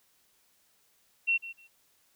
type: tone with echo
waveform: sine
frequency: 2721 Hz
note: F7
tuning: 46 cents flat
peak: -23 dBFS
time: 1.27-1.38 s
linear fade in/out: 20 ms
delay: 150 ms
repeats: 2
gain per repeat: -15 dB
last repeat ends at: 1.68 s
effects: white hiss -68 dBFS RMS until 2.15 s